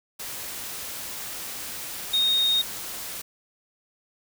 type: tone in noise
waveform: sine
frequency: 3713 Hz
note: A#7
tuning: 8 cents flat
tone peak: -19 dBFS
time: 2.13-2.62 s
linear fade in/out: 10 ms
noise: white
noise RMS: -35 dBFS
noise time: 0.19-3.22 s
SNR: +13 dB
effects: none